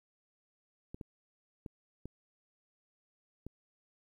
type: clicks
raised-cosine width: 3 ms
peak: -30 dBFS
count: 5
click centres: 0.945 / 1.012 / 1.662 / 2.056 / 3.466 s
effects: 11-bit